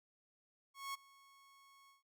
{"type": "tone with ADSR envelope", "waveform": "sawtooth", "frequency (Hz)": 1100, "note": "C#6", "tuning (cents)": -14, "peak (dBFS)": -36, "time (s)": [0.74, 2.03], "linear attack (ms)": 200, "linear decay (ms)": 17, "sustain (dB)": -23, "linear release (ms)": 140, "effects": []}